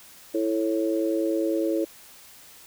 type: chord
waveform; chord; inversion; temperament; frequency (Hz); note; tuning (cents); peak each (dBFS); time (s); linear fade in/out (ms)
sine; A major; second; just; 330 / 440 / 550; E4 / A4 / C#5; +2 / 0 / -14; -24 / -29 / -28; 0.34-1.85; 10
effects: white hiss -49 dBFS RMS until 2.66 s